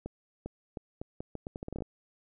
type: accelerating click train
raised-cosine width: 2 ms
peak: -24 dBFS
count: 15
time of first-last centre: 0.06-1.822 s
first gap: 400 ms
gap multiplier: 0.78
effects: none